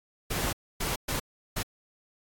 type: noise bursts at uneven times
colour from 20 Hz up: pink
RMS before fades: -30 dBFS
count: 4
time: 0.3-0.53 / 0.8-0.96 / 1.08-1.2 / 1.56-1.63 s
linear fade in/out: 10 ms
effects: AAC 64 kbps